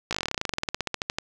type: slowing click train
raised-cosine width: 0.2 ms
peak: -9 dBFS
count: 26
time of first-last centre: 0.11-1.185 s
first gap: 17 ms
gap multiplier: 1.07
effects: none